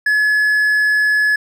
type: tone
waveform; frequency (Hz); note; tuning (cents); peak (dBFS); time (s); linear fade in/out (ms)
triangle; 1704; G#6; +44; -10; 0.06-1.36; 5
effects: none